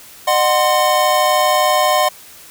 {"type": "chord", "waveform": "square", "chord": "C diminished", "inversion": "first", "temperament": "equal with one note detuned", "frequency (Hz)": [607.3, 740, 1046.5], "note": ["Eb5", "Gb5", "C6"], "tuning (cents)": [-42, 0, 0], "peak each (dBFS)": -17, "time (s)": [0.27, 2.09], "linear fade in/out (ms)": 10, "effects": ["white hiss -40 dBFS RMS until 2.5 s"]}